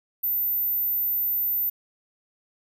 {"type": "tone", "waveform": "sine", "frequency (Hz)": 14170, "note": "A9", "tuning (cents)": 11, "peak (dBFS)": -22, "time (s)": [0.23, 1.7], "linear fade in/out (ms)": 10, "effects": []}